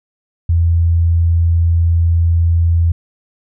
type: tone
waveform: sine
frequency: 84.1 Hz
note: E2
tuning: 35 cents sharp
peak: -9 dBFS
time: 0.49-2.92 s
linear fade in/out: 5 ms
effects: none